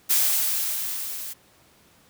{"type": "noise with level ramp", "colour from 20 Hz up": "blue", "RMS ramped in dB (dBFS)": [-19, -35], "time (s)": [0.09, 1.34], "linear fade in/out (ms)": 20, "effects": ["pink hiss -57 dBFS RMS until 2.09 s", "high-pass 80 Hz 12 dB/octave"]}